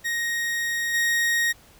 40% pulse tone with level steps, 1872 Hz, A#6, 7 cents sharp, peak -23 / -19 dBFS, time 0.04-1.53 s, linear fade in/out 20 ms, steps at 0.93 s, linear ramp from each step 20 ms, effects pink hiss -53 dBFS RMS until 1.79 s

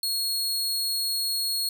sawtooth tone, 4315 Hz, C#8, 47 cents flat, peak -22 dBFS, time 0.03-1.69 s, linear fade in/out 2 ms, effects none

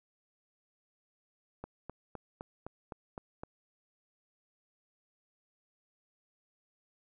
click train, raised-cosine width 1 ms, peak -27 dBFS, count 8, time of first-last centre 1.64-3.435 s, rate 3.9 Hz, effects none

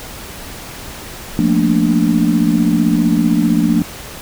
sine chord, Bb major seventh, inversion second, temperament equal with one note detuned, 174.61 / 220 / 235.5 / 293.7 Hz, F3 / A3 / Bb3 / D4, 0 / 0 / +18 / 0 cents, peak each -16 dBFS, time 1.39-3.82 s, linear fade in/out 0 ms, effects pink hiss -31 dBFS RMS until 4.21 s

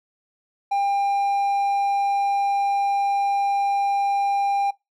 triangle tone, 799 Hz, G5, 33 cents sharp, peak -17 dBFS, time 0.71-4.71 s, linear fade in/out 10 ms, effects noise-tail reverb RT60 0.2 s tail -22 dB re dry

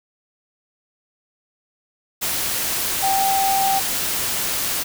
sine tone in noise, 779 Hz, G5, 11 cents flat, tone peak -17 dBFS, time 3.02-3.8 s, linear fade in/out 20 ms, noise white, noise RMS -23 dBFS, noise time 2.21-4.84 s, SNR +3 dB, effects none

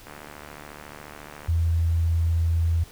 click train, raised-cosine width 0.5 ms, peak -25 dBFS, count 105, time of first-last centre 0.07-1.474 s, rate 74.1 Hz
sine tone, 83.1 Hz, E2, 15 cents sharp, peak -19 dBFS, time 1.48-2.84 s, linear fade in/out 10 ms
effects pink hiss -48 dBFS RMS until 2.91 s

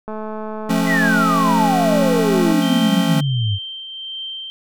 click train, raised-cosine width 1 ms, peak -16 dBFS, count 528, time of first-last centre 0.08-2.52 s, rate 216 Hz
square chord, F augmented, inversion none, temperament just, 174.61 / 218.3 / 272.8 Hz, F3 / A3 / C#4, 0 / -13 / -28 cents, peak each -21 dBFS, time 0.69-3.21 s, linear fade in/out 10 ms
sine exponential sweep, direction down, 2047 to 95.1 Hz, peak -16 dBFS, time 0.86-3.59 s, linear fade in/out 50 ms
sine tone with tremolo, 3136 Hz, G7, in tune, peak -25 dBFS, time 2.62-4.5 s, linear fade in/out 0 ms, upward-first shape triangle, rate 1.4 Hz, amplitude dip 45%
effects none

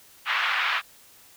pink band-pass noise, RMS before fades -25 dBFS, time 0.25-0.82 s, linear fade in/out 50 ms, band 1100 to 3100 Hz, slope 24 dB/octave, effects white hiss -53 dBFS RMS until 1.36 s

